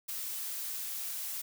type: noise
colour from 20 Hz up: blue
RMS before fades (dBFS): -38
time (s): 0.08-1.42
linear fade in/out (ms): 10
effects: none